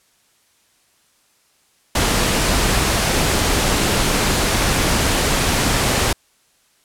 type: noise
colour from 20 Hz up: pink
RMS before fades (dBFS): -17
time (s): 1.95-6.13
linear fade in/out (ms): 5
effects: white hiss -59 dBFS RMS until 6.84 s + low-pass 11000 Hz 12 dB/octave